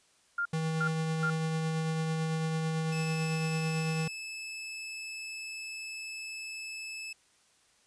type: tone bursts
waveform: sine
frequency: 1400 Hz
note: F6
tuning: 4 cents sharp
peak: -28 dBFS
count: 3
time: 0.38-1.302 s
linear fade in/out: 5 ms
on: 74 ms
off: 350 ms
type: tone with tremolo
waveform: square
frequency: 160 Hz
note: D#3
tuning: 49 cents sharp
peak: -29 dBFS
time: 0.53-4.08 s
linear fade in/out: 5 ms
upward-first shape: triangle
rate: 9 Hz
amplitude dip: 25%
type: tone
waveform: sawtooth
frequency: 2612 Hz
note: E7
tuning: 17 cents flat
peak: -35 dBFS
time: 2.92-7.13 s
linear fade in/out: 5 ms
effects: white hiss -66 dBFS RMS until 7.86 s + resampled to 22050 Hz